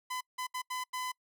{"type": "tone bursts at uneven times", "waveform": "sawtooth", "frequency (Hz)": 1010, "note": "B5", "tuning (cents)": 39, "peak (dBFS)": -31, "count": 5, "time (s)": [[0.1, 0.21], [0.38, 0.47], [0.54, 0.62], [0.7, 0.84], [0.93, 1.12]], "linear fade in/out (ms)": 10, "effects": ["noise-tail reverb RT60 0.1 s tail -25 dB re dry"]}